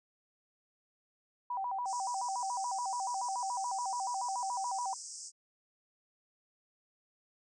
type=tone with vibrato; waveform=sine; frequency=870 Hz; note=A5; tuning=20 cents flat; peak=-33 dBFS; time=1.5-4.94 s; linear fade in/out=5 ms; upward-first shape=square; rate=7 Hz; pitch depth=200 cents each way
type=band-pass noise; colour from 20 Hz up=white; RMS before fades=-46 dBFS; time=1.85-5.32 s; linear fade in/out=50 ms; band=5000 to 8600 Hz; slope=96 dB/octave
effects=none